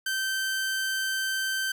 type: tone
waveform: sawtooth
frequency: 1551 Hz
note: G6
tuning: 19 cents flat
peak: -23 dBFS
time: 0.06-1.72 s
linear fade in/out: 5 ms
effects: none